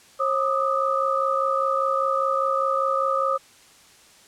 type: tone cluster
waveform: sine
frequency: 539 / 1203 / 1268 Hz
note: C#5 / D6 / D#6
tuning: -49 / +41 / +32 cents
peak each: -24 / -24 / -25 dBFS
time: 0.19-3.38 s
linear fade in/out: 20 ms
effects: white hiss -52 dBFS RMS until 4.27 s + low-pass 9000 Hz 12 dB/octave